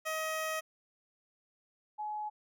15% pulse / sine tone pair in turn, 632 / 846.8 Hz, D#5 / G#5, +27 / +33 cents, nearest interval perfect fourth, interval 506 cents, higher second, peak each -27 / -35 dBFS, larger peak first, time 0.05-0.61 / 1.98-2.3 s, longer first, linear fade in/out 20 ms, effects none

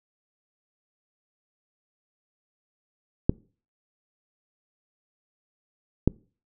clicks, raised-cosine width 3 ms, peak -5 dBFS, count 2, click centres 3.295 / 6.076 s, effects noise-tail reverb RT60 0.4 s tail -25 dB re dry

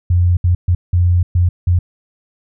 sine tone bursts at uneven times, 88.4 Hz, F2, 22 cents sharp, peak -9 dBFS, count 6, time 0.1-0.37 / 0.44-0.55 / 0.68-0.75 / 0.93-1.23 / 1.35-1.49 / 1.67-1.79 s, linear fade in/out 5 ms, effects none

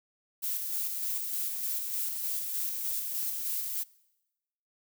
violet noise with tremolo, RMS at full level -32 dBFS, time 0.42-3.84 s, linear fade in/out 20 ms, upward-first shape square, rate 3.3 Hz, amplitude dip 30%, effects noise-tail reverb RT60 1.0 s tail -23 dB re dry

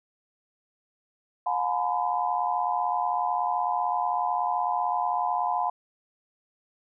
sine tone cluster, 716 / 844 / 935 / 1011 Hz, F5 / G#5 / A#5 / B5, +43 / +28 / +5 / +40 cents, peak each -28 / -29 / -33 / -29 dBFS, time 1.46-5.7 s, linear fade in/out 5 ms, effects none

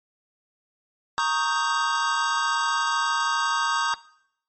square chord, Eb dominant seventh, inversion second, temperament equal, 932.3 / 1108.7 / 1244.5 / 1568 Hz, Bb5 / Db6 / Eb6 / G6, 0 / 0 / 0 / 0 cents, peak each -28 dBFS, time 1.18-3.94 s, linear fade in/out 0 ms, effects noise-tail reverb RT60 0.7 s tail -20 dB re dry + MP3 32 kbps

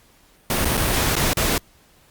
pink noise with dropouts, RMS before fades -20 dBFS, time 0.5-1.58 s, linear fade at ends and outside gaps 2 ms, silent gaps 0.647-0.653 / 0.771-0.775 / 1.154-1.164 / 1.333-1.37 s, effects pink hiss -55 dBFS RMS until 2.1 s + Opus 48 kbps

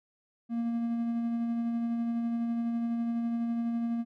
triangle tone with tremolo, 233.1 Hz, A#3, in tune, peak -25 dBFS, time 0.49-4.05 s, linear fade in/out 50 ms, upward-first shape sine, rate 12 Hz, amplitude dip 25%, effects none

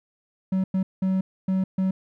triangle tone bursts at uneven times, 189 Hz, F#3, 37 cents sharp, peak -18 dBFS, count 5, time 0.52-0.64 / 0.74-0.83 / 1.02-1.21 / 1.48-1.64 / 1.78-1.91 s, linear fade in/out 5 ms, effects none

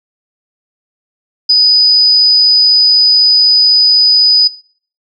sine tone, 4978 Hz, D#8, in tune, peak -4 dBFS, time 1.49-4.48 s, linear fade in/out 10 ms, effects noise-tail reverb RT60 0.5 s tail -20 dB re dry

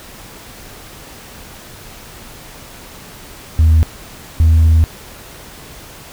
sine tone pair in turn, 79.7 / 80.53 Hz, D#2 / E2, +42 / -40 cents, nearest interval unison, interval 18 cents, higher second, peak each -4 dBFS, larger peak neither, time 3.59-3.83 / 4.4-4.84 s, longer second, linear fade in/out 0 ms, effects tanh soft clip ceiling -5 dBFS + pink hiss -36 dBFS RMS until 6.12 s

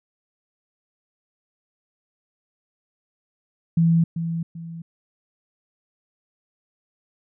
sine tone with echo, 166.1 Hz, E3, 13 cents sharp, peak -14 dBFS, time 3.77-4.04 s, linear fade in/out 5 ms, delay 390 ms, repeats 2, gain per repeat -9 dB, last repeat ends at 4.82 s, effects none

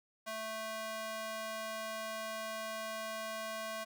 square tone with high-pass filter, 220 Hz, A3, in tune, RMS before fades -41 dBFS, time 0.26-3.85 s, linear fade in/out 20 ms, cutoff 730 Hz, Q 1.1, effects none

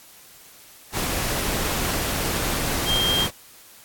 sine tone in noise, 3201 Hz, G7, 36 cents sharp, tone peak -20 dBFS, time 2.85-3.28 s, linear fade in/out 50 ms, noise pink, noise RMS -25 dBFS, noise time 0.92-3.31 s, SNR +2 dB, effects white hiss -48 dBFS RMS until 3.84 s + AAC 64 kbps

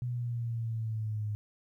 sine exponential sweep, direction down, 123.6 to 104.6 Hz, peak -31 dBFS, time 0.02-1.35 s, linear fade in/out 0 ms, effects 12-bit

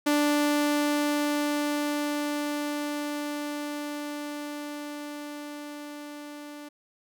sawtooth tone with level ramp, 293.7 Hz, D4, in tune, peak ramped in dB -17 to -36 dBFS, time 0.06-6.69 s, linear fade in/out 10 ms, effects none

